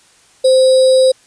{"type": "tone with sample-and-hold", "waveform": "sine", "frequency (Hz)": 520, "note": "C5", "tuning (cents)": -11, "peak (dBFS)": -6, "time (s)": [0.44, 1.12], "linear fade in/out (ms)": 10, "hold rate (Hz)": 4410, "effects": ["white hiss -49 dBFS RMS until 1.26 s", "resampled to 22050 Hz"]}